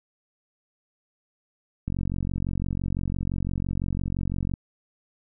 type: click train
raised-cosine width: 5 ms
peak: -16 dBFS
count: 123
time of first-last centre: 1.88-4.538 s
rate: 45.9 Hz
effects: none